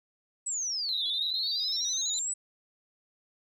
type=exponential two-way sweep; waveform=sine; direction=down then up; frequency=8020 to 3358 to 8020 Hz; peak=-29 dBFS; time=0.46-2.34 s; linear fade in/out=10 ms; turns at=1.06 s
type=tone with vibrato; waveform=sine; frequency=3877 Hz; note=B7; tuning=33 cents flat; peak=-31 dBFS; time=0.89-2.19 s; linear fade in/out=0 ms; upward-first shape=square; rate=12 Hz; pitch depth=58 cents each way
effects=tanh soft clip ceiling -20 dBFS